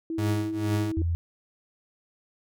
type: tone with pitch glide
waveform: sine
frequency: 326.4 to 323.4 Hz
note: E4 to E4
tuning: -17 to -33 cents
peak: -28 dBFS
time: 0.1-1.02 s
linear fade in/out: 2 ms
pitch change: -16 cents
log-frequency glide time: 0.3-0.37 s
type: tone with tremolo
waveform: 40% pulse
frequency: 103.83 Hz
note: G#2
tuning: in tune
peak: -22 dBFS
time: 0.18-0.92 s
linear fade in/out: 5 ms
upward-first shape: triangle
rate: 2.2 Hz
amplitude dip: 95%
type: tone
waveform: sine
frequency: 84.3 Hz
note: E2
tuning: 39 cents sharp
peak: -23 dBFS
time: 0.97-1.15 s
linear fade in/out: 0 ms
effects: none